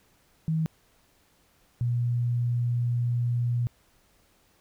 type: tone pair in turn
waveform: sine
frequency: 159.7 / 120.4 Hz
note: D#3 / B2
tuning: +45 / -44 cents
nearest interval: perfect fourth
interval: 489 cents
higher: first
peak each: -23 dBFS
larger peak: neither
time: 0.48-0.66 / 1.81-3.67 s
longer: second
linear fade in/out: 0 ms
effects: pink hiss -64 dBFS RMS until 4.6 s